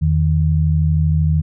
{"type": "tone pair together", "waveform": "sine", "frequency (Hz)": [82.67, 155.56], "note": ["E2", "D#3"], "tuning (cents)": [6, 0], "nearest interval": "major seventh", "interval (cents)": 1094, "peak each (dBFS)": -15, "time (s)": [0.01, 1.42], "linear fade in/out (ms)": 20, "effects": []}